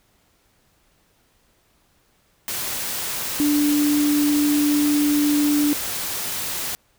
sine tone in noise, 293.7 Hz, D4, in tune, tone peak -16 dBFS, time 3.4-5.73 s, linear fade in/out 0 ms, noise white, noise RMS -27 dBFS, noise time 2.48-6.75 s, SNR +8 dB, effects pink hiss -62 dBFS RMS until 6.98 s

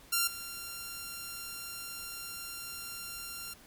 5% pulse tone with level steps, 1382 Hz, F6, 19 cents flat, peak -15 / -28 dBFS, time 0.12-3.54 s, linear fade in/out 10 ms, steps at 0.27 s, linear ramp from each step 5 ms, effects pink hiss -56 dBFS RMS until 3.66 s + MP3 96 kbps

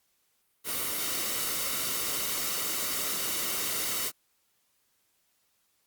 white noise with comb filter, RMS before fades -31 dBFS, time 0.64-4.12 s, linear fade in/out 50 ms, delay 1.2 ms, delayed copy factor -0.5, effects white hiss -72 dBFS RMS until 5.86 s + Opus 48 kbps

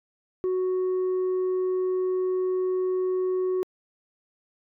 sine tone, 370 Hz, F#4, in tune, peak -20 dBFS, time 0.44-3.63 s, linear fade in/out 0 ms, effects tanh soft clip ceiling -22 dBFS

